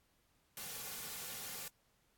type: noise with comb filter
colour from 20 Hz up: white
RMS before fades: -45 dBFS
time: 0.57-1.68 s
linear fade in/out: 2 ms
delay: 3.1 ms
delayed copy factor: -0.55
effects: pink hiss -75 dBFS RMS until 2.17 s + AAC 64 kbps